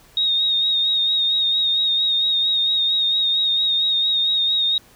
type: tone with vibrato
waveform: sine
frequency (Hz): 3729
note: A#7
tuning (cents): 0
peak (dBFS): -16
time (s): 0.17-4.78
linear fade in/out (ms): 2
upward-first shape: sine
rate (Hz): 4.4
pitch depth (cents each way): 36
effects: pink hiss -51 dBFS RMS until 4.95 s